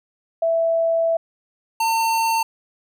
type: tone pair in turn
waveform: sine / square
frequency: 661 / 903.9 Hz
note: E5 / A5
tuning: +5 / +46 cents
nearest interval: perfect fourth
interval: 541 cents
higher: second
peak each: -16 / -18 dBFS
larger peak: first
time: 0.42-1.17 / 1.8-2.43 s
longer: first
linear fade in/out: 5 ms
effects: none